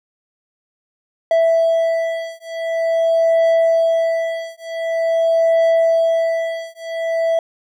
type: beating tone pair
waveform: triangle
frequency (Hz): 659.3 / 659.76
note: E5 / E5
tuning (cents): 0 / +1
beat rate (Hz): 0.46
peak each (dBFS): -15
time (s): 1.31-7.39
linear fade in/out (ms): 2
effects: none